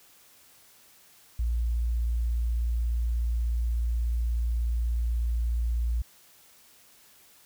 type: tone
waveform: sine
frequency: 58.27 Hz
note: A#1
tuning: in tune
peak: -24 dBFS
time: 1.39-6.02 s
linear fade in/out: 5 ms
effects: white hiss -57 dBFS RMS until 7.45 s